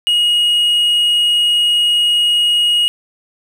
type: tone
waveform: triangle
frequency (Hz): 2885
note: F#7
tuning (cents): -44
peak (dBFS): -9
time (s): 0.07-2.88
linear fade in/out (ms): 0
effects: 7-bit